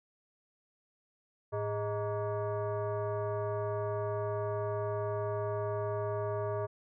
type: tone with frequency modulation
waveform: sine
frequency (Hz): 107.7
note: A2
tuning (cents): -37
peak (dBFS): -31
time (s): 1.52-6.67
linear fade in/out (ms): 20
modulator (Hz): 520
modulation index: 1.5
effects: none